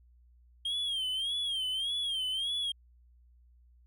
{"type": "tone with vibrato", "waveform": "triangle", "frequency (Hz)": 3210, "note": "G7", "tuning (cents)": 40, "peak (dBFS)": -29, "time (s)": [0.65, 2.72], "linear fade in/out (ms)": 5, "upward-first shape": "sine", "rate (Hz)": 1.7, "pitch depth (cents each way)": 110, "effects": ["added 60 Hz sine -58 dBFS peak until 3.86 s"]}